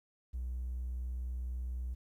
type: tone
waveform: triangle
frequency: 62 Hz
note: B1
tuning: 7 cents sharp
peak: -32 dBFS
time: 0.33-1.95 s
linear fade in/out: 20 ms
effects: tanh soft clip ceiling -32 dBFS + 12-bit